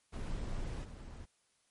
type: noise with level steps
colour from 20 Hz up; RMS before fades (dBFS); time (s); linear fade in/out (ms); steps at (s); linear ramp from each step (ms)
brown; -39 / -47; 0.12-1.26; 20; 0.83; 20
effects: white hiss -74 dBFS RMS until 1.7 s + MP3 48 kbps